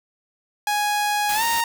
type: tone with pitch glide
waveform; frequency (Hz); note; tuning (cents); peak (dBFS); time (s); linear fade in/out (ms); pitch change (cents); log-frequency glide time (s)
sawtooth; 830.6 to 926.9; G#5 to A#5; 0 to -10; -16; 0.67-1.64; 2; +190; 1.34-1.43
type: noise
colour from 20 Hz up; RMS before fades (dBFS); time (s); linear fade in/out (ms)
white; -29; 1.29-1.61; 2
effects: none